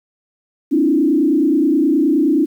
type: tone with frequency modulation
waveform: sine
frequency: 300 Hz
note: D4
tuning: 37 cents sharp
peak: -11 dBFS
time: 0.71-2.46 s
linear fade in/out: 20 ms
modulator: 29.5 Hz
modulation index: 1.3
effects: 8-bit